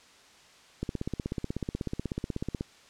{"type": "click train", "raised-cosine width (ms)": 3, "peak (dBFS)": -18, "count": 30, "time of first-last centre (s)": [0.83, 2.609], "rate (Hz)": 16.3, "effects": ["white hiss -56 dBFS RMS until 2.89 s", "low-pass 6000 Hz 12 dB/octave"]}